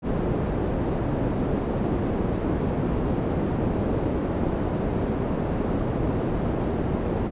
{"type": "low-pass noise", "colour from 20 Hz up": "white", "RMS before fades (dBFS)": -25, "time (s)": [0.02, 7.31], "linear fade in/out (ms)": 50, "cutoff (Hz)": 370, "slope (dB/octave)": 12, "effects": ["resampled to 8000 Hz"]}